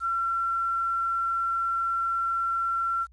sine tone with quantisation, 1358 Hz, F6, 49 cents flat, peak -24 dBFS, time 0-3.07 s, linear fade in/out 50 ms, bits 9, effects added 60 Hz sine -52 dBFS peak until 3.12 s + resampled to 24000 Hz

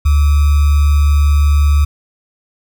sine tone with sample-and-hold, 72.8 Hz, D2, 15 cents flat, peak -7 dBFS, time 0.05-1.85 s, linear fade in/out 10 ms, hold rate 1225 Hz, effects none

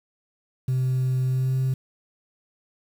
sine tone with pitch glide, 129 to 131.1 Hz, C3 to C3, -24 to +4 cents, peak -18 dBFS, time 0.68-1.74 s, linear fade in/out 5 ms, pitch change +28 cents, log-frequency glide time 1.27-1.56 s, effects tanh soft clip ceiling -19 dBFS + 8-bit

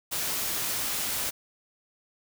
white noise, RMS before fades -30 dBFS, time 0.11-1.31 s, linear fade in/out 20 ms, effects none

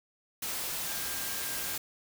sine tone in noise, 1600 Hz, G6, 35 cents sharp, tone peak -46 dBFS, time 0.87-1.75 s, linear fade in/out 5 ms, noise white, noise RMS -35 dBFS, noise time 0.42-1.78 s, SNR -14 dB, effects none

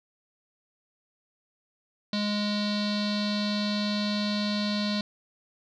square tone with low-pass filter, 207.7 Hz, G#3, in tune, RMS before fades -28 dBFS, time 2.13-5.01 s, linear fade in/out 2 ms, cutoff 4200 Hz, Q 9.4, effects none

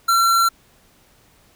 square tone, 1359 Hz, F6, 48 cents flat, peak -14 dBFS, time 0.08-0.49 s, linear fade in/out 10 ms, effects pink hiss -55 dBFS RMS until 1.55 s

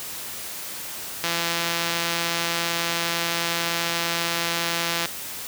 click train, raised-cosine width 0.2 ms, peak -7 dBFS, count 646, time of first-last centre 1.24-5.057 s, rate 169 Hz, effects white hiss -34 dBFS RMS until 5.47 s + high-pass 60 Hz 12 dB/octave

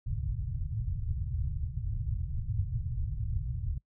white low-pass noise, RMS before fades -33 dBFS, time 0.06-3.78 s, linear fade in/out 5 ms, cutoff 130 Hz, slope 48 dB/octave, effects noise-tail reverb RT60 0.1 s tail -23 dB re dry

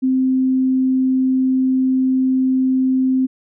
sine tone, 260.3 Hz, C4, 9 cents flat, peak -13 dBFS, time 0.02-3.27 s, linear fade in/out 20 ms, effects none

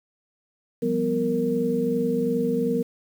sine tone cluster, 174 / 196.7 / 246.4 / 463.3 Hz, F3 / G3 / B3 / A#4, -6 / +6 / -4 / -11 cents, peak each -30 / -30 / -25 / -24 dBFS, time 0.82-2.83 s, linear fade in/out 10 ms, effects 8-bit

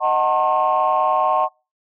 sine chord, D# diminished seventh, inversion none, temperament just, 622.3 / 746.7 / 896 / 1075.3 Hz, D#5 / F#5 / A5 / C6, 0 / +16 / +31 / +47 cents, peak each -21 / -19 / -21 / -18 dBFS, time 0-1.49 s, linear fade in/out 50 ms, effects noise-tail reverb RT60 0.3 s tail -26 dB re dry + tanh soft clip ceiling -8 dBFS

